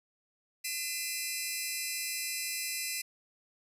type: tone cluster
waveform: 10% pulse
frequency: 2034 / 2417 / 2654 Hz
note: C7 / D7 / E7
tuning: -50 / +49 / +11 cents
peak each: -29 dBFS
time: 0.64-3.02 s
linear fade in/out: 10 ms
effects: resampled to 32000 Hz

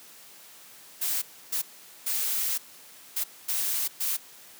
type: noise bursts at uneven times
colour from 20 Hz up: blue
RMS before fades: -28 dBFS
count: 6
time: 1.01-1.22 / 1.52-1.62 / 2.06-2.58 / 3.16-3.24 / 3.48-3.88 / 4-4.17 s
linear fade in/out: 10 ms
effects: white hiss -50 dBFS RMS until 4.59 s + high-pass 150 Hz 12 dB/octave

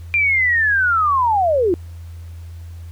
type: linear sweep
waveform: sine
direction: down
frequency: 2400 to 328.1 Hz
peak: -13 dBFS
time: 0.14-1.74 s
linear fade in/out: 0 ms
effects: added 84 Hz sine -31 dBFS peak until 2.91 s + pink hiss -52 dBFS RMS until 2.91 s

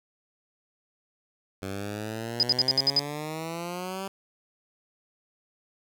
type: exponential sweep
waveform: 10% pulse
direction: up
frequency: 95 to 196 Hz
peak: -24 dBFS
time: 1.62-4.08 s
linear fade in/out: 5 ms
type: tone bursts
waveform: sine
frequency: 4978 Hz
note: D#8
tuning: in tune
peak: -18 dBFS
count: 7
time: 2.4-2.993 s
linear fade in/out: 0 ms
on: 29 ms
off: 65 ms
effects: none

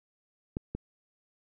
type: clicks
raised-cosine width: 3 ms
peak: -19 / -21 dBFS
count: 2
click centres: 0.569 / 0.75 s
effects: none

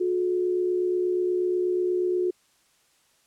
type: tone pair together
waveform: sine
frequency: 361.1 / 429.4 Hz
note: F#4 / A4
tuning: -42 / -42 cents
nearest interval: minor third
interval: 300 cents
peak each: -22 / -32 dBFS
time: 0-2.31 s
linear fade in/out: 10 ms
effects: white hiss -64 dBFS RMS until 3.26 s + low-pass 10000 Hz 12 dB/octave

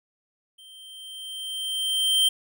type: tone with level ramp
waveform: square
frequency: 3136 Hz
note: G7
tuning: in tune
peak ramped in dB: -47 to -17 dBFS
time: 0.58-2.29 s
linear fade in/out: 10 ms
effects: none

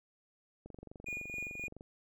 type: click train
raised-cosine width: 2 ms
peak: -35 dBFS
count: 28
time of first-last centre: 0.66-1.809 s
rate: 23.5 Hz
type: tone with tremolo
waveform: triangle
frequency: 2442 Hz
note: D#7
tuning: 33 cents flat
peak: -35 dBFS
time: 1.06-1.68 s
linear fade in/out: 10 ms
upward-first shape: sine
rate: 3.7 Hz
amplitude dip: 55%
effects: none

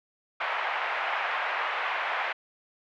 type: band-pass noise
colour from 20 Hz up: pink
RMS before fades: -30 dBFS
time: 0.4-2.33 s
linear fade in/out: 10 ms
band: 730 to 2500 Hz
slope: 24 dB/octave
effects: none

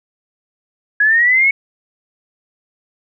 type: linear sweep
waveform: sine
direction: up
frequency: 1661.2 to 2220 Hz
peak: -9 dBFS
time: 1-1.51 s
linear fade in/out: 5 ms
effects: none

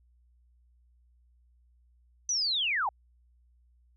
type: linear sweep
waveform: sine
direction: down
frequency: 6100 to 736 Hz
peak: -26 dBFS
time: 2.29-2.89 s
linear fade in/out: 2 ms
effects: added 60 Hz sine -61 dBFS peak until 3.96 s

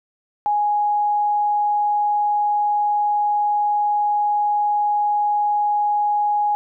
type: tone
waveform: sine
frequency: 830.6 Hz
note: G#5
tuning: in tune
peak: -16 dBFS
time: 0.46-6.55 s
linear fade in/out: 0 ms
effects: none

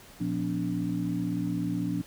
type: harmonic tone with a mistuned harmonic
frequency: 58 Hz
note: A#1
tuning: 8 cents flat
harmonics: 2 / 3 / 4 / 5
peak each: -36 / -31 / -35 / -31 dBFS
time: 0.2-2.02 s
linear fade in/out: 10 ms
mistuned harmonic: 4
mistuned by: +130 cents
effects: pink hiss -51 dBFS RMS until 2.06 s

